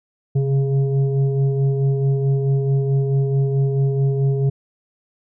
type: tone with frequency modulation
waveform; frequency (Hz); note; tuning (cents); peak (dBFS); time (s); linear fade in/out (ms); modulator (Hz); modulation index
sine; 135.7; C#3; -36; -15; 0.35-4.5; 10; 276; 0.67
effects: none